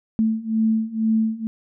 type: beating tone pair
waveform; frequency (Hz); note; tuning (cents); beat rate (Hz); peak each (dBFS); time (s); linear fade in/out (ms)
sine; 220.1 / 222.2; A3 / A3; +1 / +17; 2.1; -22 / -20; 0.19-1.47; 0
effects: none